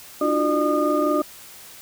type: tone cluster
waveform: sine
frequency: 297 / 338.9 / 363.3 / 603 / 1221 Hz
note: D4 / E4 / F#4 / D5 / D#6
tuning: +20 / +48 / -32 / +46 / -33 cents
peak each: -22 / -28 / -26 / -22 / -24 dBFS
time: 0.21-1.22 s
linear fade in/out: 5 ms
effects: tanh soft clip ceiling -7 dBFS + white hiss -43 dBFS RMS until 1.81 s